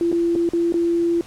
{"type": "tone with dropouts", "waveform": "sine", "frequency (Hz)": 340, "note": "F4", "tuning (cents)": -46, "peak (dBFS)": -16, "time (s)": [0.01, 1.21], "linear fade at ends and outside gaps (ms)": 1, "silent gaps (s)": [[0.117, 0.126], [0.353, 0.359], [0.49, 0.534], [0.723, 0.741]], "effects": ["pink hiss -44 dBFS RMS until 1.26 s", "low-pass 10000 Hz 12 dB/octave"]}